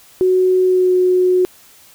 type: tone with pitch glide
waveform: sine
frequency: 370 to 365.5 Hz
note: F#4 to F#4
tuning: 0 to -21 cents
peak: -10 dBFS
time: 0.21-1.45 s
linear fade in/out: 0 ms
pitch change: -21 cents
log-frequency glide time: 0.64-0.94 s
effects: white hiss -46 dBFS RMS until 1.94 s